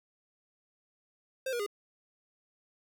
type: tone with pitch steps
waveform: square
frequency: 526 / 478.4 / 408.7 Hz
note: C5 / A#4 / G#4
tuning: +9 / +45 / -28 cents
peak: -32 dBFS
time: 1.46-1.664 s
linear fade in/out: 5 ms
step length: 68 ms
effects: none